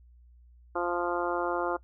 harmonic tone, 174.61 Hz, F3, in tune, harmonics 2 / 3 / 4 / 5 / 6 / 7 / 8, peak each -32 / -34 / -35 / -36 / -37 / -37 / -38 dBFS, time 0.75-1.77 s, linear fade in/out 10 ms, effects noise-tail reverb RT60 0.1 s tail -20 dB re dry + added 60 Hz sine -53 dBFS peak until 1.83 s

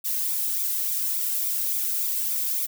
violet noise with flanger, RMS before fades -26 dBFS, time 0.04-2.67 s, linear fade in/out 20 ms, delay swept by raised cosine 0.83 to 1.93 ms, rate 3.5 Hz, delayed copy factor +0.8, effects none

